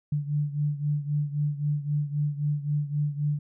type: beating tone pair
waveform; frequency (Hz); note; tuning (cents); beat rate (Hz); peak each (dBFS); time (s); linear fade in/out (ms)
sine; 146.1 / 149.9; D3 / D3; -9 / +36; 3.8; -26 / -30; 0.12-3.39; 5
effects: none